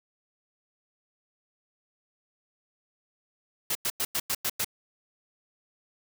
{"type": "noise bursts", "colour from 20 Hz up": "white", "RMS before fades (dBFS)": -28, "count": 7, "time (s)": [3.7, 4.646], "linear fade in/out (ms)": 5, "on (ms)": 52, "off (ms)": 97, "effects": []}